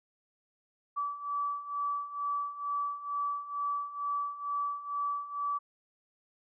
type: beating tone pair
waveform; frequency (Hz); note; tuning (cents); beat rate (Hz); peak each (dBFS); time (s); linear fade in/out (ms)
sine; 1151 / 1153.2; D6 / D6; -35 / -32; 2.2; -37 / -33; 0.96-5.59; 20
effects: none